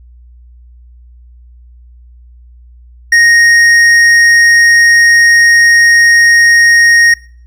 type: tone with hard clipping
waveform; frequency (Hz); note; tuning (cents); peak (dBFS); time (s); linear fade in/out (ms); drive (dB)
sine; 1864.7; A#6; 0; -5; 3.12-7.14; 5; 8
effects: noise-tail reverb RT60 0.5 s tail -22 dB re dry + added 60 Hz sine -35 dBFS peak until 7.46 s